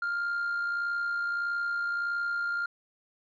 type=tone with amplitude modulation; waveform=sine; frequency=1400 Hz; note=F6; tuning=4 cents sharp; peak=-24 dBFS; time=0.02-2.66 s; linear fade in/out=5 ms; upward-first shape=sine; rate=61.6 Hz; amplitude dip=40%; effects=tanh soft clip ceiling -26 dBFS